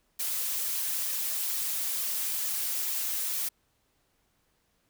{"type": "noise with flanger", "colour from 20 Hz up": "blue", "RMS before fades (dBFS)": -31, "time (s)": [0.19, 3.49], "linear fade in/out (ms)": 10, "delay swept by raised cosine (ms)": [1.6, 7.5], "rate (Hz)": 2.2, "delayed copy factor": 0.65, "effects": ["pink hiss -72 dBFS RMS until 4.89 s"]}